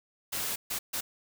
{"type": "noise bursts at uneven times", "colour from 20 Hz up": "white", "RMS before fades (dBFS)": -33, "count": 3, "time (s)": [[0.32, 0.56], [0.7, 0.79], [0.93, 1.01]], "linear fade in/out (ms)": 10, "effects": []}